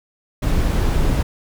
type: noise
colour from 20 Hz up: brown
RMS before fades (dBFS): -17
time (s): 0.42-1.23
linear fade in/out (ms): 10
effects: none